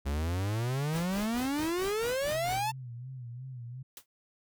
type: exponential sweep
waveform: 45% pulse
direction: up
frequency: 67.3 to 901 Hz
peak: -29 dBFS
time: 0.05-2.72 s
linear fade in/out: 20 ms
type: noise with tremolo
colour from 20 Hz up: pink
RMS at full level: -40 dBFS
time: 0.91-2.66 s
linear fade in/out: 50 ms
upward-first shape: sine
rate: 4.5 Hz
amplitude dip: 85%
type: tone with vibrato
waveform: sine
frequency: 124.8 Hz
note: B2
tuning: 19 cents sharp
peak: -39 dBFS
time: 2.31-3.83 s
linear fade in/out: 10 ms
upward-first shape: sine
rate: 2.8 Hz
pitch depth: 100 cents each way
type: noise with exponential decay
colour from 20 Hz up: white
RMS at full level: -41 dBFS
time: 3.97-4.06 s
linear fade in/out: 2 ms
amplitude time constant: 18 ms
effects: none